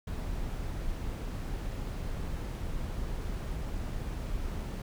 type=noise; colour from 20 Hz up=brown; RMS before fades=-35 dBFS; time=0.07-4.82 s; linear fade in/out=5 ms; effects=none